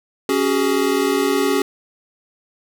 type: chord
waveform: square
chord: C# suspended fourth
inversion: none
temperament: equal with one note detuned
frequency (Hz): 277.2 / 376 / 415.3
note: C#4 / F#4 / G#4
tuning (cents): 0 / +28 / 0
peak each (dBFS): -21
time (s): 0.29-1.62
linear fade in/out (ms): 2
effects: none